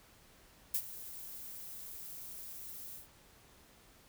violet noise with ADSR envelope, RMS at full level -31 dBFS, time 0.74-3.08 s, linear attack 6 ms, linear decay 65 ms, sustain -16 dB, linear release 140 ms, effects pink hiss -62 dBFS RMS until 4.08 s

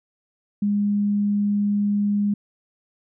sine tone, 204.7 Hz, G#3, 25 cents flat, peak -18 dBFS, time 0.62-2.34 s, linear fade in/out 5 ms, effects none

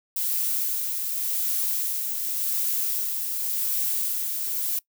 violet noise with tremolo, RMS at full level -25 dBFS, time 0.16-4.79 s, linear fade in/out 5 ms, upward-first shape sine, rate 0.89 Hz, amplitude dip 35%, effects noise-tail reverb RT60 0.1 s tail -22 dB re dry

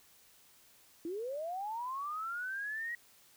sine linear sweep, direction up, 316.7 to 1918 Hz, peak -36 dBFS, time 1.05-2.95 s, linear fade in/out 2 ms, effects white hiss -63 dBFS RMS until 3.36 s

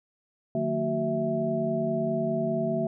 sine tone cluster, 152.3 / 182.4 / 227.1 / 374.6 / 658 Hz, D#3 / F#3 / A#3 / F#4 / E5, -37 / -24 / -45 / +21 / -3 cents, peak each -33 / -36 / -30 / -32 / -28 dBFS, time 0.55-2.87 s, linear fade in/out 2 ms, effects none

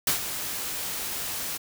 white noise with ADSR envelope, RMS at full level -22 dBFS, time 0.07-1.58 s, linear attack 3 ms, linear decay 110 ms, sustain -10 dB, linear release 17 ms, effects none

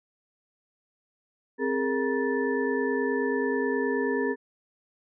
sine tone cluster, 263 / 410.6 / 460 / 953 / 1757 Hz, C4 / G#4 / A#4 / A#5 / A6, +9 / -20 / -23 / +38 / -3 cents, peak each -29 / -28 / -30 / -36 / -33 dBFS, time 1.58-4.36 s, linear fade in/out 50 ms, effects none

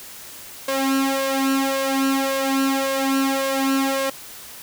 sawtooth tone with flanger, 270.2 Hz, C#4, 44 cents flat, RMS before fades -21 dBFS, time 0.68-4.1 s, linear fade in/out 5 ms, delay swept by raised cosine 1.9 to 3 ms, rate 1.8 Hz, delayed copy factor +0.75, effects white hiss -39 dBFS RMS until 4.62 s

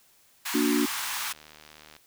pink high-pass noise, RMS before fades -32 dBFS, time 0.45-1.33 s, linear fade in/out 10 ms, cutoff 870 Hz, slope 48 dB/octave
sine chord, Bb augmented, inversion none, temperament just, 233.1 / 291.4 / 364.2 Hz, Bb3 / D4 / F#4, 0 / -13 / -27 cents, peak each -27 / -24 / -29 dBFS, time 0.54-0.86 s, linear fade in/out 10 ms
click train, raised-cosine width 0.2 ms, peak -30 dBFS, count 90, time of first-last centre 0.8-1.965 s, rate 76.4 Hz
effects white hiss -61 dBFS RMS until 2.06 s

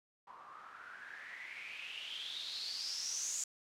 blue noise with low-pass filter sweep, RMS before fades -44 dBFS, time 0.27-3.44 s, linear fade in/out 2 ms, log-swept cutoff 1000 to 7100 Hz, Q 8.2, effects none

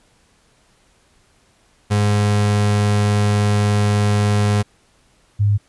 35% pulse / sine tone pair in turn, 103.5 / 102.67 Hz, G#2 / G#2, -5 / -19 cents, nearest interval unison, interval 14 cents, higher first, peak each -12 dBFS, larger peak neither, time 1.9-4.63 / 5.39-5.58 s, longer first, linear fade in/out 20 ms, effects pink hiss -57 dBFS RMS until 5.68 s + resampled to 24000 Hz

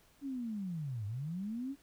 sine linear two-way sweep, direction down then up, 286.4 to 98 to 286.4 Hz, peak -36 dBFS, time 0.21-1.76 s, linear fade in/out 50 ms, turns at 1.06 s, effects pink hiss -66 dBFS RMS until 1.82 s

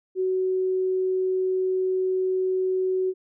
sine tone, 373.6 Hz, F#4, 17 cents sharp, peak -21 dBFS, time 0.15-3.14 s, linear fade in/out 50 ms, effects none

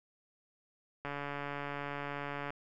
click train, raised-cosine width 0.5 ms, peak -24 dBFS, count 209, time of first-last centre 1.05-2.505 s, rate 143 Hz, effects none

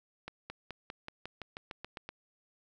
accelerating click train, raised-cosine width 0.3 ms, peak -25 dBFS, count 12, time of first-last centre 0.28-2.09 s, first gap 220 ms, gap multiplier 0.94, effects none

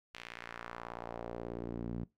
sawtooth tone with band-pass filter sweep, 58.4 Hz, A#1, 4 cents sharp, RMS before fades -43 dBFS, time 0.14-2.04 s, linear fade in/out 5 ms, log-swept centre 2800 to 200 Hz, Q 1.5, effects noise-tail reverb RT60 0.2 s tail -21 dB re dry

